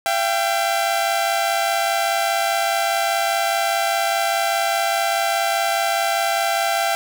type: tone pair together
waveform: sawtooth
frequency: 679.1 / 784 Hz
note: F5 / G5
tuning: -49 / 0 cents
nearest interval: major second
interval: 249 cents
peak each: -17 dBFS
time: 0.06-6.95 s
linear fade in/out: 0 ms
effects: none